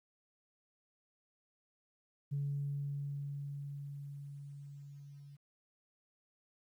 sine tone with level ramp, 141.9 Hz, C#3, 41 cents sharp, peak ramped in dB -32 to -51 dBFS, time 2.31-5.37 s, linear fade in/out 20 ms, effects tanh soft clip ceiling -29 dBFS + 12-bit

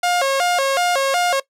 sawtooth tone with vibrato, 621 Hz, D#5, 3 cents flat, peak -12 dBFS, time 0.03-1.4 s, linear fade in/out 5 ms, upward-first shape square, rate 2.7 Hz, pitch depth 230 cents each way, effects noise-tail reverb RT60 0.1 s tail -19 dB re dry + low-pass 11000 Hz 12 dB/octave

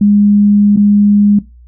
sine tone with dropouts, 205.2 Hz, G#3, 21 cents flat, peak -5 dBFS, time 0.01-1.39 s, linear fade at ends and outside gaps 5 ms, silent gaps 0.763-0.771 s, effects noise-tail reverb RT60 0.2 s tail -17 dB re dry + added 60 Hz sine -36 dBFS peak until 1.67 s

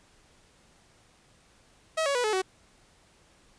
sawtooth tone with pitch steps, 640 / 560.4 / 490.7 / 429.6 / 376.2 Hz, D#5 / C#5 / B4 / A4 / F#4, +49 / +19 / -11 / -41 / +29 cents, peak -21 dBFS, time 1.97-2.42 s, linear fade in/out 10 ms, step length 90 ms, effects pink hiss -61 dBFS RMS until 3.58 s + resampled to 22050 Hz

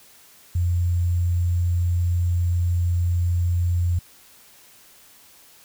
sine tone with sample-and-hold, 87.31 Hz, F2, in tune, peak -18 dBFS, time 0.55-3.99 s, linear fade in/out 5 ms, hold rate 7350 Hz, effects white hiss -51 dBFS RMS until 5.64 s

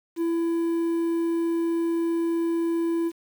triangle tone with quantisation, 334.6 Hz, E4, 26 cents sharp, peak -20 dBFS, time 0.16-3.12 s, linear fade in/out 50 ms, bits 8, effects none

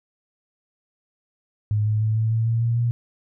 sine tone with pitch steps, 105.6 / 107.38 / 109.2 / 111.04 / 112.92 / 114.83 / 116.77 / 118.74 Hz, G#2 / A2 / A2 / A2 / A2 / A#2 / A#2 / A#2, +29 / -42 / -13 / +16 / +45 / -26 / +3 / +32 cents, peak -18 dBFS, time 1.71-2.91 s, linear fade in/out 0 ms, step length 150 ms, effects none

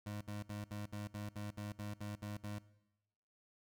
25% pulse tone bursts, 103.83 Hz, G#2, in tune, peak -38 dBFS, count 12, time 0.06-2.586 s, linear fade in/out 5 ms, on 150 ms, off 66 ms, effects noise-tail reverb RT60 1.0 s tail -20 dB re dry

